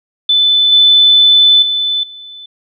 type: tone with level steps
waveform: sine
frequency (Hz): 3509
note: A7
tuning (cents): -5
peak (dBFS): -7 / -4 / -12 / -29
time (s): 0.29-2.46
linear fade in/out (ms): 5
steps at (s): 0.72 / 1.62 / 2.03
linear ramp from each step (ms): 5
effects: none